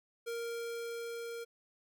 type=tone with level ramp; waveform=square; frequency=466.2 Hz; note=A#4; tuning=in tune; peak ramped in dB=-37 to -41 dBFS; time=0.26-1.45 s; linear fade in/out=20 ms; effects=none